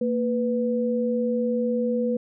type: tone pair together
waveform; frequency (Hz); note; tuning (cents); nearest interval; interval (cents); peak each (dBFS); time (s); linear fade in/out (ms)
sine; 230 / 493.9; A#3 / B4; -23 / 0; octave + minor second; 1323; -24; 0.01-2.17; 5
effects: none